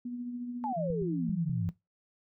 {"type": "tone with tremolo", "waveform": "sine", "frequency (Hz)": 243.5, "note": "B3", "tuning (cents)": -24, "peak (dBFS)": -33, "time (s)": [0.05, 0.73], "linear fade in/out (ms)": 5, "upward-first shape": "triangle", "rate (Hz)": 14, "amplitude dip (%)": 45}
{"type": "exponential sweep", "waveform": "sine", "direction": "down", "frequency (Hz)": [893, 91.3], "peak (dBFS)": -31, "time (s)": [0.64, 1.69], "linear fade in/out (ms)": 0}
{"type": "tone", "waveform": "sine", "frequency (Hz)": 169.3, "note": "E3", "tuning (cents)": 46, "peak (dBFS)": -32, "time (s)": [0.76, 1.71], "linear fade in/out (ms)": 20}
{"type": "clicks", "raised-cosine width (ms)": 5, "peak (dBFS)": -31, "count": 4, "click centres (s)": [0.903, 1.019, 1.294, 1.495]}
{"effects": ["noise-tail reverb RT60 0.2 s tail -19 dB re dry"]}